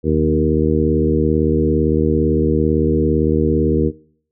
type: harmonic tone with a mistuned harmonic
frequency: 77.78 Hz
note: D#2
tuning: in tune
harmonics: 1 / 2 / 3 / 4 / 5 / 6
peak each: -20 / -20 / -20 / -20 / -20 / -20 dBFS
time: 0.03-3.92 s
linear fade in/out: 50 ms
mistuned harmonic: 2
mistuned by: -17 cents
effects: noise-tail reverb RT60 0.6 s tail -22 dB re dry